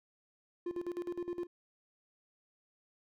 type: tone with tremolo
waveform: triangle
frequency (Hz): 350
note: F4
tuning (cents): +4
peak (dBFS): -32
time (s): 0.66-1.47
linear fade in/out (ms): 5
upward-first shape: square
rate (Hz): 9.7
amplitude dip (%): 80
effects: none